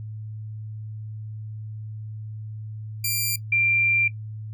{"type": "tone pair in turn", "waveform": ["5% pulse", "sine"], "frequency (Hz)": [2371, 2371], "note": ["D7", "D7"], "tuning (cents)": [16, 16], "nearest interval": "unison", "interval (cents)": 0, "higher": "neither", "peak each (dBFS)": [-13, -17], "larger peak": "first", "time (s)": [[3.04, 3.36], [3.52, 4.08]], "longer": "second", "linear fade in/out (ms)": 5, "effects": ["noise-tail reverb RT60 0.1 s tail -20 dB re dry", "added 108 Hz sine -32 dBFS peak until 4.53 s"]}